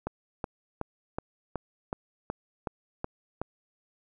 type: click train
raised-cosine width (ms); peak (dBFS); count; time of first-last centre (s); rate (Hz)
1; -17; 10; 0.07-3.416; 2.69
effects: none